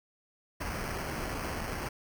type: noise with sample-and-hold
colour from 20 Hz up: pink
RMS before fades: -36 dBFS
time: 0.6-1.89 s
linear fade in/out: 10 ms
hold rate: 3675 Hz
effects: none